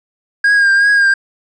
triangle tone with vibrato, 1620 Hz, G#6, 43 cents flat, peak -6 dBFS, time 0.44-1.14 s, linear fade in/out 5 ms, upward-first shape triangle, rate 2.7 Hz, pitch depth 42 cents each way, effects resampled to 22050 Hz

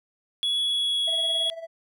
triangle tone with pitch glide, 3374 to 3341 Hz, G#7 to G#7, +27 to +10 cents, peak -21 dBFS, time 0.43-1.5 s, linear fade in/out 0 ms, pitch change -17 cents, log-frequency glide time 0.65-1.13 s
triangle tone with tremolo, 659.3 Hz, E5, in tune, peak -30 dBFS, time 1.07-1.67 s, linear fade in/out 10 ms, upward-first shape sine, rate 18 Hz, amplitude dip 70%
effects none

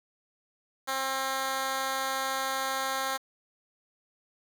10% pulse tone with high-pass filter, 266.6 Hz, C4, 33 cents sharp, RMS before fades -31 dBFS, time 0.87-3.18 s, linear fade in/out 20 ms, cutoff 640 Hz, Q 0.67, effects 8-bit

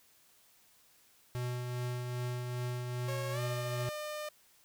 square tone with tremolo, 123.47 Hz, B2, in tune, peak -34 dBFS, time 1.35-3.89 s, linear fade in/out 0 ms, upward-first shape triangle, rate 2.5 Hz, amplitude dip 35%
sawtooth tone with pitch glide, 547 to 603.4 Hz, C#5 to D5, -23 to +47 cents, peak -34 dBFS, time 3.08-4.29 s, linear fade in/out 5 ms, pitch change +170 cents, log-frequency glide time 3.32-3.4 s
effects white hiss -65 dBFS RMS until 4.64 s

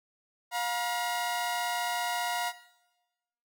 sawtooth tone pair together, 710 / 958.3 Hz, F5 / A#5, +28 / +48 cents, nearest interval perfect fourth, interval 520 cents, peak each -28 dBFS, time 0.51-2.53 s, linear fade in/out 50 ms, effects noise-tail reverb RT60 1.0 s tail -17 dB re dry

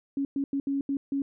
sine tone bursts at uneven times, 277.2 Hz, C#4, in tune, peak -25 dBFS, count 6, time 0.17-0.25 / 0.36-0.44 / 0.53-0.6 / 0.67-0.81 / 0.89-0.97 / 1.12-1.22 s, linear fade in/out 2 ms, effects none

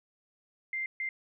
sine tone bursts at uneven times, 2093 Hz, C7, in tune, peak -31 dBFS, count 2, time 0.73-0.86 / 1-1.09 s, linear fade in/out 2 ms, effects none

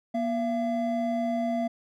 triangle tone pair together, 239.2 / 677 Hz, A#3 / E5, +45 / +46 cents, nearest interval octave + tritone, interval 1801 cents, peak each -26 / -26 dBFS, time 0.14-1.68 s, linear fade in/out 10 ms, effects none

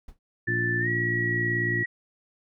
brown noise with exponential decay, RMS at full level -37 dBFS, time 0.08-0.19 s, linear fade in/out 5 ms, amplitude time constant 23 ms
harmonic tone, 58.27 Hz, A#1, in tune, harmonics 2 / 3 / 4 / 5 / 6, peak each -29 / -37 / -39 / -37 / -32 dBFS, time 0.47-1.84 s, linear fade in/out 20 ms
sine tone with pitch glide, 1760 to 1919.3 Hz, A6 to B6, 0 to -50 cents, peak -25 dBFS, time 0.47-1.86 s, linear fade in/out 10 ms, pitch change +150 cents, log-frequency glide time 0.8-0.89 s
effects none

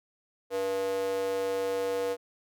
square tone with high-pass filter, 96.7 Hz, G2, 23 cents flat, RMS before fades -30 dBFS, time 0.5-2.17 s, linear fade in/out 50 ms, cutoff 480 Hz, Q 4.9, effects none

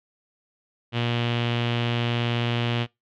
sawtooth tone with low-pass filter, 118.8 Hz, A#2, 33 cents sharp, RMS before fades -25 dBFS, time 0.92-2.87 s, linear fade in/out 50 ms, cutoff 3100 Hz, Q 4.2, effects noise-tail reverb RT60 0.2 s tail -24 dB re dry

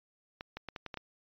clicks, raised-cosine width 0.3 ms, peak -24 dBFS, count 7, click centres 0.409 / 0.57 / 0.687 / 0.762 / 0.863 / 0.942 / 0.973 s, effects resampled to 11025 Hz

